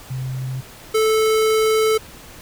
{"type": "tone pair in turn", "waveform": ["sine", "square"], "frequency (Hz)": [130.1, 437.6], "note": ["C3", "A4"], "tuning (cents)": [-9, -9], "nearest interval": "octave + major sixth", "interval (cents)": 2100, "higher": "second", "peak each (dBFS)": [-23, -15], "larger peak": "second", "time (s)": [[0.1, 0.61], [0.94, 1.98]], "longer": "second", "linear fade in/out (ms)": 10, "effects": ["pink hiss -41 dBFS RMS until 2.41 s"]}